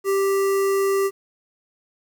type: tone with notch filter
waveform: square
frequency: 392 Hz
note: G4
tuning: in tune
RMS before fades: -20 dBFS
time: 0.04-1.11 s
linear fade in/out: 50 ms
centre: 3600 Hz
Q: 1
effects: 9-bit